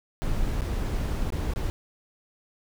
brown noise with dropouts, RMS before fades -27 dBFS, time 0.22-1.7 s, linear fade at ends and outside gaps 0 ms, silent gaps 0.609-0.619 / 1.303-1.323 / 1.536-1.56 s, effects none

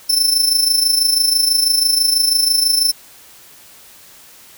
sawtooth tone with amplitude modulation, 5320 Hz, E8, 15 cents sharp, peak -7 dBFS, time 0.09-2.92 s, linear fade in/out 10 ms, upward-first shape sine, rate 26.1 Hz, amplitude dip 60%, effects white hiss -43 dBFS RMS until 4.57 s

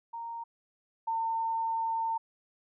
sine tone pair in turn, 927 / 905.3 Hz, A#5 / A5, -10 / +49 cents, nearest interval unison, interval 41 cents, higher first, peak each -36 / -28 dBFS, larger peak second, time 0.13-0.44 / 1.07-2.18 s, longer second, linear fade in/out 10 ms, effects none

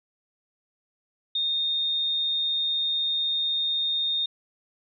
sine tone, 3672 Hz, A#7, 27 cents flat, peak -23 dBFS, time 1.35-4.26 s, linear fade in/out 5 ms, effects none

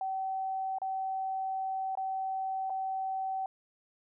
sine tone with dropouts, 765 Hz, G5, 42 cents flat, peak -31 dBFS, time 0.01-3.46 s, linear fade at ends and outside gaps 2 ms, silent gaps 0.785-0.817 / 1.953-1.973 / 2.698-2.702 s, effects none

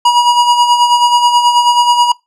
square tone with tremolo, 963 Hz, B5, 44 cents flat, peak -5 dBFS, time 0.05-2.12 s, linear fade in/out 5 ms, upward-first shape sine, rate 9.3 Hz, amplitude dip 55%, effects noise-tail reverb RT60 0.2 s tail -23 dB re dry + low-pass 7000 Hz 12 dB/octave

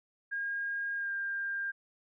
sine tone with pitch glide, 1623 to 1597.9 Hz, G#6 to G6, -40 to +33 cents, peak -32 dBFS, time 0.31-1.72 s, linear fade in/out 20 ms, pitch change -27 cents, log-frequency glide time 0.96-1.12 s, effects none

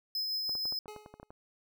square tone with tremolo, 5100 Hz, D#8, 42 cents sharp, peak -31 dBFS, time 0.15-0.79 s, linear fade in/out 2 ms, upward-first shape triangle, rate 6.3 Hz, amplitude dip 30%
clicks, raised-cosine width 1 ms, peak -33 dBFS, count 11, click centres 0.494 / 0.553 / 0.655 / 0.724 / 0.858 / 0.963 / 1.061 / 1.14 / 1.199 / 1.23 / 1.305 s
25% pulse tone with exponential decay, 423.2 Hz, G#4, 33 cents sharp, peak -37 dBFS, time 0.88-1.31 s, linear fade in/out 0 ms, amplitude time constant 92 ms
effects none

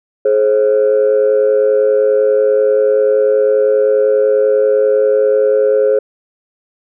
sine tone pair together, 423.8 / 534 Hz, G#4 / C5, +35 / +35 cents, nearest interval major third, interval 400 cents, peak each -10 dBFS, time 0.25-5.99 s, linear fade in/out 5 ms, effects tanh soft clip ceiling -4 dBFS

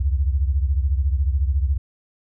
sine beating tone pair, 66.5 / 80.5 Hz, C2 / E2, +29 / -41 cents, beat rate 14 Hz, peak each -18 / -23 dBFS, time 0-1.78 s, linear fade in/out 10 ms, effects none

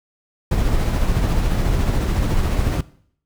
brown noise with tremolo, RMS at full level -17 dBFS, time 0.51-2.81 s, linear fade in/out 5 ms, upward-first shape sine, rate 14 Hz, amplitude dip 30%, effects noise-tail reverb RT60 0.6 s tail -19 dB re dry

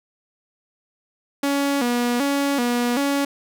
sawtooth tone with vibrato, 260.6 Hz, C4, 7 cents flat, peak -15 dBFS, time 1.43-3.25 s, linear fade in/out 5 ms, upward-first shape square, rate 1.3 Hz, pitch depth 130 cents each way, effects none

